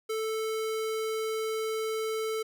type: tone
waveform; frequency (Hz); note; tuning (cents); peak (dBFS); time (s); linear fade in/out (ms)
square; 440; A4; 0; -30; 0.09-2.43; 10
effects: none